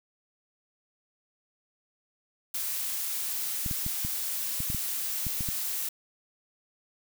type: noise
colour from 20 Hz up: blue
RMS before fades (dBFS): -32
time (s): 2.54-5.89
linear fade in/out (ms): 5
type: clicks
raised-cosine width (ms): 5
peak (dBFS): -22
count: 10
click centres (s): 3.662 / 3.712 / 3.864 / 4.049 / 4.604 / 4.701 / 4.747 / 5.267 / 5.408 / 5.488
effects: none